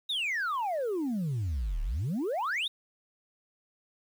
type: exponential two-way sweep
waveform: sine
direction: down then up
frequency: 3867 to 34.65 to 3867 Hz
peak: -26 dBFS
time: 0.09-2.68 s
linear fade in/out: 10 ms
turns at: 1.82 s
effects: tanh soft clip ceiling -27 dBFS + 9-bit

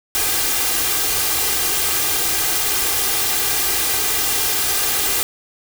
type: noise with comb filter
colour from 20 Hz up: white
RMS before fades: -19 dBFS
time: 0.15-5.23 s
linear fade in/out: 0 ms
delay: 2.5 ms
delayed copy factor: +0.65
effects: none

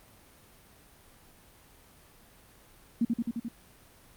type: tone with echo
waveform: sine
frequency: 233.1 Hz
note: A#3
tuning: in tune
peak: -22 dBFS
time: 3.01-3.05 s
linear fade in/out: 5 ms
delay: 87 ms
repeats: 5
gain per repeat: -2 dB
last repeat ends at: 3.485 s
effects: pink hiss -57 dBFS RMS until 4.16 s + Opus 32 kbps

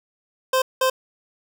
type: tone bursts at uneven times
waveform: 25% pulse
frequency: 520 Hz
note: C5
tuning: 11 cents flat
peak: -13 dBFS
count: 2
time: 0.53-0.62 / 0.81-0.9 s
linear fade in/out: 5 ms
effects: none

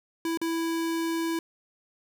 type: tone with dropouts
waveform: square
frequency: 330 Hz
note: E4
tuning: 2 cents sharp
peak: -27 dBFS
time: 0.25-1.39 s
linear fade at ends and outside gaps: 2 ms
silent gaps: 0.374-0.415 s
effects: 11-bit

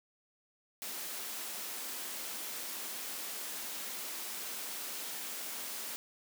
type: high-pass noise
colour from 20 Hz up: white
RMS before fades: -41 dBFS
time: 0.82-5.96 s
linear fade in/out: 0 ms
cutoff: 190 Hz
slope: 48 dB/octave
effects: none

